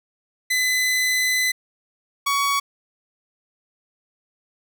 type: tone pair in turn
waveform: sawtooth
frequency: 2014 / 1123.8 Hz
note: B6 / C#6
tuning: +33 / +23 cents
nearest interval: minor seventh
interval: 1010 cents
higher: first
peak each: -15 dBFS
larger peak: neither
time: 0.5-1.52 / 2.26-2.6 s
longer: first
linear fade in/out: 10 ms
effects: none